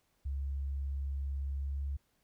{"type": "tone with pitch glide", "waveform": "sine", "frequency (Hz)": [69, 69.76], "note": ["C#2", "C#2"], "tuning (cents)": [-7, 12], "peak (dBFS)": -33, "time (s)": [0.25, 1.97], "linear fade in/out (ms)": 10, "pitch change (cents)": 19, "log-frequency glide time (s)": [1.56, 1.83], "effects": ["pink hiss -75 dBFS RMS until 2.23 s"]}